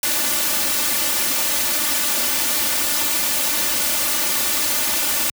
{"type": "noise with comb filter", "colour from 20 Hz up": "white", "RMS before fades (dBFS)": -20, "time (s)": [0.03, 5.3], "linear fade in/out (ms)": 2, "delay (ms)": 3.4, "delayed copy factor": 1, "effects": ["high-pass 80 Hz 12 dB/octave"]}